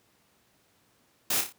white noise with echo, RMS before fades -27 dBFS, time 1.3-1.41 s, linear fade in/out 5 ms, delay 29 ms, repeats 4, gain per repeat -6 dB, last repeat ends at 1.526 s, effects pink hiss -66 dBFS RMS until 1.58 s + high-pass 100 Hz 12 dB/octave

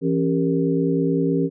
sine tone cluster, 167 / 273.1 / 396.7 / 466.4 Hz, E3 / C#4 / G4 / A#4, +23 / -26 / +21 / +1 cents, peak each -22 / -21 / -24 / -26 dBFS, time 0.01-1.5 s, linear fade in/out 50 ms, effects none

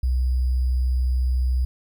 sine tone with sample-and-hold, 63.1 Hz, B1, 38 cents sharp, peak -18 dBFS, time 0.03-1.65 s, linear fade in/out 5 ms, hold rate 4900 Hz, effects none

